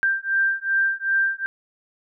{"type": "beating tone pair", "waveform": "sine", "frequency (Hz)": [1577, 1579.6], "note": ["G6", "G6"], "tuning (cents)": [10, 13], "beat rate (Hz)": 2.6, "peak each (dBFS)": -22, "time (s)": [0.03, 1.46], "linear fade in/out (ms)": 0, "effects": []}